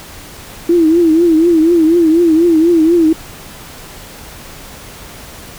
sine tone with vibrato, 330.6 Hz, E4, 5 cents sharp, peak -6 dBFS, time 0.69-3.13 s, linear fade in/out 5 ms, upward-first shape triangle, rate 4.1 Hz, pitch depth 120 cents each way, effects pink hiss -33 dBFS RMS until 5.58 s

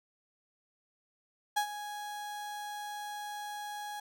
35% pulse tone with ADSR envelope, 830.6 Hz, G#5, in tune, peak -24 dBFS, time 1.56-4 s, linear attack 13 ms, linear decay 86 ms, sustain -13 dB, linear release 5 ms, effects none

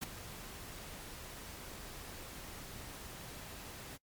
pink noise with ADSR envelope, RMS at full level -36 dBFS, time 0.01-3.98 s, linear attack 22 ms, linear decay 10 ms, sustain -12 dB, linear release 29 ms, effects noise-tail reverb RT60 0.1 s tail -23 dB re dry + MP3 96 kbps

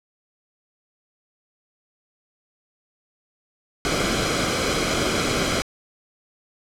pink noise with comb filter, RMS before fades -22 dBFS, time 3.85-5.62 s, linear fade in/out 0 ms, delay 1.1 ms, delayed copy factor -0.6, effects low-pass 7000 Hz 12 dB/octave

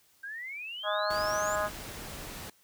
sine exponential sweep, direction up, 1568 to 7459 Hz, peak -37 dBFS, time 0.23-1.56 s, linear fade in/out 10 ms
harmonic tone, 207.7 Hz, G#3, in tune, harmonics 3 / 4 / 5 / 6 / 7 / 8, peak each -31 / -38 / -36 / -34 / -39 / -37 dBFS, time 0.83-1.7 s, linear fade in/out 50 ms
pink noise, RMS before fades -42 dBFS, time 1.1-2.5 s, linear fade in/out 5 ms
effects white hiss -65 dBFS RMS until 2.63 s

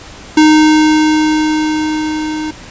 square tone with level ramp, 308.8 Hz, D#4, 13 cents flat, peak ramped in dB -4 to -18 dBFS, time 0.37-2.51 s, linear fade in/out 5 ms, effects pink hiss -33 dBFS RMS until 2.7 s + resampled to 16000 Hz

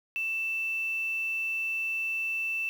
sine tone with quantisation, 2660 Hz, E7, 15 cents sharp, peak -28 dBFS, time 0.16-2.69 s, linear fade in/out 0 ms, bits 8, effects none

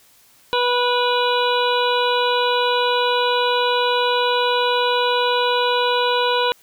harmonic tone, 490 Hz, B4, 14 cents flat, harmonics 1 / 2 / 3 / 5 / 6 / 7 / 8, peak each -20 / -20 / -26 / -29 / -27 / -30 / -26 dBFS, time 0.53-6.52 s, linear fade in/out 0 ms, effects white hiss -53 dBFS RMS until 6.62 s

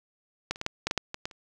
clicks, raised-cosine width 0.2 ms, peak -11 / -27 / -16 / -10 / -10 / -10 / -8 / -17 / -15 / -30 dBFS, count 10, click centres 0.51 / 0.559 / 0.614 / 0.664 / 0.87 / 0.911 / 0.977 / 1.144 / 1.255 / 1.312 s, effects none

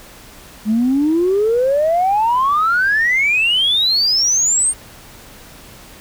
sine exponential sweep, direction up, 207.7 to 8870 Hz, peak -11 dBFS, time 0.65-4.74 s, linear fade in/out 50 ms, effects tanh soft clip ceiling -8 dBFS + pink hiss -40 dBFS RMS until 6 s

